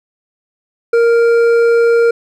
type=tone with hard clipping; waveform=sine; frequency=466.2 Hz; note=A#4; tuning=in tune; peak=-9 dBFS; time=0.93-2.11 s; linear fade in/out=5 ms; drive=7 dB; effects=none